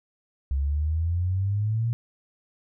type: exponential sweep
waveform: sine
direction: up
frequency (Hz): 66.7 to 118.9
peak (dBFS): -22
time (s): 0.51-1.93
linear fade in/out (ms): 0
effects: none